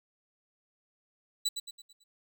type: tone with echo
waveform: 30% pulse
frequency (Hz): 3951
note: B7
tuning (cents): 0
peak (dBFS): -24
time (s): 1.45-1.49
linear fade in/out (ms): 10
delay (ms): 110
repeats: 5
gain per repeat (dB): -7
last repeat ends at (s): 2.04
effects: none